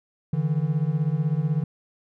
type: beating tone pair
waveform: triangle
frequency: 145.1 / 161.1 Hz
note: D3 / E3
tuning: -21 / -39 cents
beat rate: 16 Hz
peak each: -22 / -22 dBFS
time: 0.33-1.64 s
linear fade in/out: 5 ms
effects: none